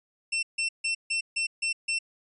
sawtooth tone bursts, 2698 Hz, E7, 40 cents sharp, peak -22 dBFS, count 7, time 0.32-1.99 s, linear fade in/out 10 ms, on 110 ms, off 150 ms, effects resampled to 22050 Hz

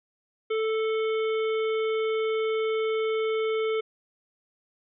harmonic tone, 440 Hz, A4, in tune, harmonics 1 / 3 / 5 / 7 / 8, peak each -24 / -36 / -37 / -42 / -47 dBFS, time 0.5-3.81 s, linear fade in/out 10 ms, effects none

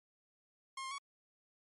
sawtooth tone with pitch steps, 1070 / 1060 / 1119 Hz, C6 / C6 / C#6, +38 / +22 / +16 cents, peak -37 dBFS, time 0.77-0.983 s, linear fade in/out 5 ms, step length 71 ms, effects MP3 48 kbps

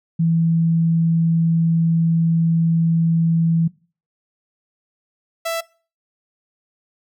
sine / sawtooth tone pair in turn, 165.1 / 662.9 Hz, E3 / E5, +3 / +10 cents, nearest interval 2 octaves, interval 2407 cents, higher second, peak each -14 / -17 dBFS, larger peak first, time 0.19-3.68 / 5.45-5.61 s, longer first, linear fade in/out 10 ms, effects noise-tail reverb RT60 0.4 s tail -22 dB re dry

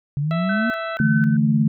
sine exponential sweep, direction up, 138.59 to 239.9 Hz, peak -19 dBFS, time 0.17-0.7 s, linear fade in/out 0 ms
harmonic tone, 659.3 Hz, E5, in tune, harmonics 1 / 2 / 3 / 4 / 5 / 6, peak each -27 / -29 / -36 / -38 / -43 / -41 dBFS, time 0.31-0.97 s, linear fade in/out 0 ms
sine tone with tremolo, 1521 Hz, F#6, 47 cents sharp, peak -23 dBFS, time 0.49-1.37 s, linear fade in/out 5 ms, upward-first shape square, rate 2 Hz, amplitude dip 70%
sine chord, D suspended second, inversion none, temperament equal, 146.83 / 164.81 / 220 Hz, D3 / E3 / A3, 0 / 0 / 0 cents, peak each -19 / -22 / -17 dBFS, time 1-1.68 s, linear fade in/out 2 ms
effects none

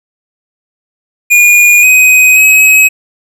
square tone with pitch steps, 2436 / 2512 / 2549 Hz, D#7 / D#7 / D#7, -37 / +16 / +41 cents, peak -3 dBFS, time 1.3-2.89 s, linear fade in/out 20 ms, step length 530 ms, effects none

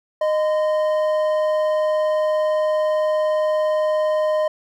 triangle tone pair together, 617 / 1022.5 Hz, D#5 / C6, -15 / -40 cents, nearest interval major sixth, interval 875 cents, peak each -15 / -26 dBFS, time 0.21-4.48 s, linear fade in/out 5 ms, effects none

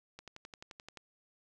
click train, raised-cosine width 0.2 ms, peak -30 dBFS, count 10, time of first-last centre 0.19-0.973 s, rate 11.5 Hz, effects none

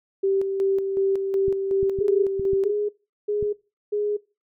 sine tone with tremolo, 389.5 Hz, G4, 11 cents flat, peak -18 dBFS, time 0.23-2.71 s, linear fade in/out 10 ms, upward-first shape square, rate 2.7 Hz, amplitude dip 45%
clicks, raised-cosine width 5 ms, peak -21 dBFS, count 6, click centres 1.482 / 1.83 / 1.988 / 2.396 / 2.533 / 3.427 s
sine tone bursts, 415.3 Hz, G#4, in tune, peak -21 dBFS, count 4, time 2-4.17 s, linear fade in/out 10 ms, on 250 ms, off 390 ms
effects noise-tail reverb RT60 0.3 s tail -22 dB re dry

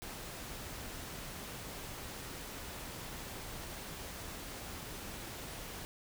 pink noise, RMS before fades -45 dBFS, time 0.02-5.85 s, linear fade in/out 0 ms, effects none

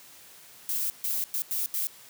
violet noise bursts at uneven times, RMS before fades -29 dBFS, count 5, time 0.69-0.9 / 1.04-1.24 / 1.34-1.42 / 1.51-1.66 / 1.74-1.87 s, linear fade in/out 0 ms, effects white hiss -51 dBFS RMS until 2.09 s + high-pass 80 Hz 12 dB/octave

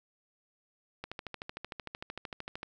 click train, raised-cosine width 0.3 ms, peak -23 dBFS, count 22, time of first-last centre 1.04-2.631 s, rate 13.2 Hz, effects 10-bit

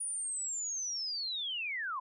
sine linear sweep, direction down, 9700 to 970 Hz, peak -34 dBFS, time 0-2 s, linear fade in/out 10 ms, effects none

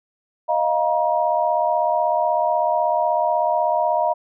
sine chord, Eb suspended second, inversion none, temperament equal with one note detuned, 622.3 / 698.5 / 949.7 Hz, Eb5 / F5 / Bb5, 0 / 0 / +32 cents, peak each -21 dBFS, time 0.48-4.14 s, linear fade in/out 20 ms, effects none

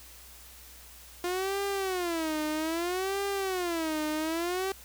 sawtooth tone with vibrato, 349.2 Hz, F4, in tune, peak -25 dBFS, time 1.24-4.72 s, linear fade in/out 2 ms, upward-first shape sine, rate 0.62 Hz, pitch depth 230 cents each way, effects added 60 Hz sine -54 dBFS peak until 4.84 s + white hiss -51 dBFS RMS until 4.84 s

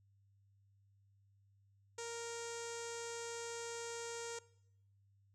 sawtooth tone with low-pass filter, 466.2 Hz, A#4, in tune, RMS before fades -45 dBFS, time 1.98-4.39 s, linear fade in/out 5 ms, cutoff 7200 Hz, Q 4.8, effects noise-tail reverb RT60 0.8 s tail -21 dB re dry + added 99 Hz sine -68 dBFS peak until 5.34 s

